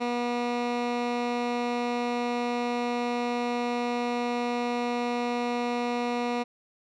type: tone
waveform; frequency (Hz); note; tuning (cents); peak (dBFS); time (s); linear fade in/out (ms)
15% pulse; 241.5; B3; -39; -20; 0-6.44; 20
effects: low-pass 4000 Hz 12 dB/octave